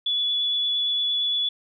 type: tone with vibrato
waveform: sine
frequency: 3424 Hz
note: A7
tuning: 48 cents flat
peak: -21 dBFS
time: 0.06-1.49 s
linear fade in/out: 5 ms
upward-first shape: sine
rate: 8.7 Hz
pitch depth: 8 cents each way
effects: none